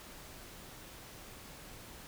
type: silence
effects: pink hiss -51 dBFS RMS until 2.07 s